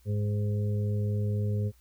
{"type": "harmonic tone", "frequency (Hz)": 103.83, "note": "G#2", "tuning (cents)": 0, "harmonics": [1, 2, 4, 5], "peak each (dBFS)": [-26, -36, -39, -43], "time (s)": [0.05, 1.72], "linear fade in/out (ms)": 50, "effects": ["added 60 Hz sine -58 dBFS peak until 1.8 s", "white hiss -66 dBFS RMS until 1.8 s"]}